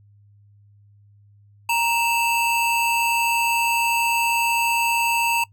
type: tone pair together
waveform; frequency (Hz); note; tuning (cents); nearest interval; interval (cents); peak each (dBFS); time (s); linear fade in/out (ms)
square; 932.3 / 2637; A#5 / E7; 0 / 0; octave + tritone; 1800; -21 / -23; 1.69-5.44; 5
effects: noise-tail reverb RT60 0.1 s tail -22 dB re dry + added 102 Hz sine -50 dBFS peak until 5.52 s